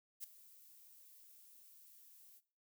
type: noise with ADSR envelope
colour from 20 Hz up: violet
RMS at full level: -43 dBFS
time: 0.2-2.41 s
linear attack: 38 ms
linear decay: 7 ms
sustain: -19 dB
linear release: 40 ms
effects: noise-tail reverb RT60 0.4 s tail -17 dB re dry